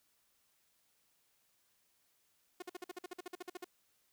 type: tone bursts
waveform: sawtooth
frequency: 360.1 Hz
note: F#4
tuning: 47 cents flat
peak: -38 dBFS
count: 15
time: 2.6-3.645 s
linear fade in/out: 5 ms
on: 23 ms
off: 50 ms
effects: white hiss -75 dBFS RMS until 4.12 s